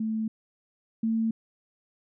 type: tone pair in turn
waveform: sine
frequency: 220 / 224.4 Hz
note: A3 / A3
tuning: 0 / +34 cents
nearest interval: unison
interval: 34 cents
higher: second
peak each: -26 / -23 dBFS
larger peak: second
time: 0-0.28 / 1.03-1.31 s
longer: neither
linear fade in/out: 5 ms
effects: none